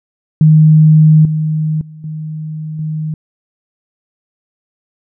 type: tone with level steps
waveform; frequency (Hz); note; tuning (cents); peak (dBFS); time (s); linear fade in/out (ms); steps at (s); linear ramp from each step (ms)
sine; 155.56; D#3; 0; -3 / -12 / -30 / -20 / -16; 0.41-3.14; 2; 1.25 / 1.81 / 2.04 / 2.79; 2
effects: none